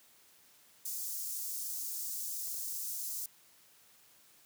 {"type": "high-pass noise", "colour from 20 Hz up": "white", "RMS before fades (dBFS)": -39, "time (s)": [0.85, 3.26], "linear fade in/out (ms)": 5, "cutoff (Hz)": 5700, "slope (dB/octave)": 24, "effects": ["white hiss -63 dBFS RMS until 4.45 s", "high-pass 80 Hz 12 dB/octave"]}